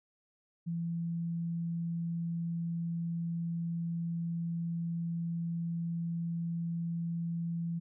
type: tone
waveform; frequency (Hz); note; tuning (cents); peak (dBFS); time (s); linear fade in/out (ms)
sine; 168.4; E3; +37; -32; 0.66-7.8; 20
effects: none